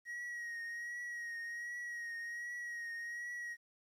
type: tone with vibrato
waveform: triangle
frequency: 1893 Hz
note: A#6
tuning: 26 cents sharp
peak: -39 dBFS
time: 0.05-3.57 s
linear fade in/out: 50 ms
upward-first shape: triangle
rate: 1.3 Hz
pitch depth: 40 cents each way
effects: resampled to 32000 Hz + 12-bit

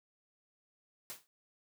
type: noise with exponential decay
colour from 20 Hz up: white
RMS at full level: -40 dBFS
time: 1.1-1.27 s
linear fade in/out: 0 ms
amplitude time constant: 35 ms
effects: high-pass 100 Hz 12 dB/octave

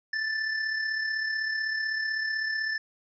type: tone with amplitude modulation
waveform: square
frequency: 1760 Hz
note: A6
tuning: in tune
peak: -26 dBFS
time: 0.13-2.78 s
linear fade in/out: 5 ms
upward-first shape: sine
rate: 35.9 Hz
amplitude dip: 45%
effects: resampled to 16000 Hz

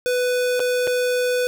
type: tone with dropouts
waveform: square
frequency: 496.8 Hz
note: B4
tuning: 10 cents sharp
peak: -19 dBFS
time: 0.06-1.47 s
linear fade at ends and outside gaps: 0 ms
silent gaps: 0.595-0.602 / 0.871-0.875 s
effects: none

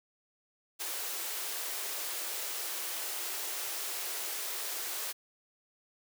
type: high-pass noise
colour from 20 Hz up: white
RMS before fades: -37 dBFS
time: 0.79-5.13 s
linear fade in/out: 20 ms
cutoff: 320 Hz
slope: 96 dB/octave
effects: none

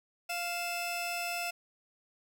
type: tone pair together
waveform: sawtooth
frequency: 698.5 / 2628 Hz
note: F5 / E7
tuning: 0 / -6 cents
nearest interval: octave + major seventh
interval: 2294 cents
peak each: -32 / -33 dBFS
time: 0.29-1.51 s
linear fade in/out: 10 ms
effects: none

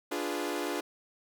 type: chord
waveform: sawtooth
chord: D diminished seventh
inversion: none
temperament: equal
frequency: 293.7 / 349.2 / 415.3 / 493.9 Hz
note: D4 / F4 / Ab4 / Cb5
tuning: 0 / 0 / 0 / 0 cents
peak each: -32 / -32 / -34 / -36 dBFS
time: 0.11-0.81 s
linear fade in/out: 10 ms
effects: none

